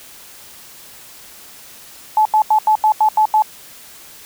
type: tone bursts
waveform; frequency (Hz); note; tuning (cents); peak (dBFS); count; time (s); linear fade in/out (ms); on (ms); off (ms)
sine; 862; A5; -36; -9; 8; 2.17-3.422; 2; 83; 84
effects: white hiss -40 dBFS RMS until 4.25 s